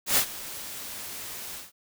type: noise with ADSR envelope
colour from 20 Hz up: white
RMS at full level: -20 dBFS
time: 0.06-1.72 s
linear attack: 110 ms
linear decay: 80 ms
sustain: -18 dB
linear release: 170 ms
effects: none